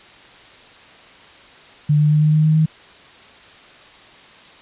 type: tone with pitch steps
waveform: sine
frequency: 148.8 / 150.18 / 151.58 / 152.98 / 154.4 / 155.84 / 157.28 Hz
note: D3 / D3 / D#3 / D#3 / D#3 / D#3 / D#3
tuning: +23 / +39 / -45 / -29 / -13 / +3 / +19 cents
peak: -11 dBFS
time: 1.89-2.66 s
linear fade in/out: 10 ms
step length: 110 ms
effects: white hiss -44 dBFS RMS until 4.61 s + resampled to 8000 Hz